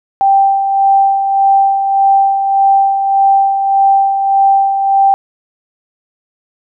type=tone with tremolo; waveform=sine; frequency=785 Hz; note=G5; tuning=2 cents sharp; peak=-5 dBFS; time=0.21-5.14 s; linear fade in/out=0 ms; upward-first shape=sine; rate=1.7 Hz; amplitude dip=50%; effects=none